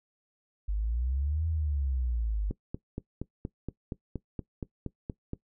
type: exponential two-way sweep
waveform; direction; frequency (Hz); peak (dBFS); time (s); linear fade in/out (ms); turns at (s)
sine; up then down; 49 to 82.41 to 49; -27; 0.68-2.51; 10; 1.47
type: click train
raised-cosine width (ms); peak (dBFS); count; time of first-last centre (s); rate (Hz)
3; -21; 13; 2.51-5.334; 4.25
effects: noise-tail reverb RT60 0.1 s tail -19 dB re dry